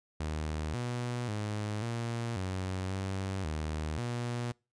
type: tone with pitch steps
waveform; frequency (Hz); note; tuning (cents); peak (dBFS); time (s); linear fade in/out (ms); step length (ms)
sawtooth; 77.3 / 121.8 / 105.1 / 117 / 93.6 / 96.1 / 77.4 / 120.4; D#2 / B2 / G#2 / A#2 / F#2 / G2 / D#2 / B2; -11 / -24 / +21 / +7 / +20 / -34 / -9 / -44; -29; 0.2-4.52; 5; 540
effects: noise-tail reverb RT60 0.3 s tail -26 dB re dry + resampled to 22050 Hz

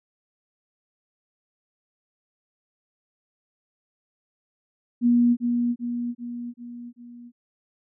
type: tone with echo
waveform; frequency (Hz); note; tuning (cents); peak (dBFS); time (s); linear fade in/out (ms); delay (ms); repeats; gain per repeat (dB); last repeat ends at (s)
sine; 240; B3; -49; -15; 5.01-5.37; 50; 390; 5; -5; 7.32
effects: none

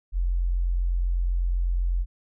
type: tone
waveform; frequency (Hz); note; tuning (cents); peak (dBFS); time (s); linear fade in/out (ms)
sine; 44; F1; +14; -21; 0.12-2.06; 50
effects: none

